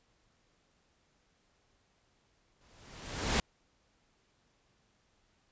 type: noise with exponential growth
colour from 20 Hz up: pink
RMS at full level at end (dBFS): -27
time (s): 2.61-3.4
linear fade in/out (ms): 2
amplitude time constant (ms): 170
effects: pink hiss -72 dBFS RMS until 5.51 s + resampled to 16000 Hz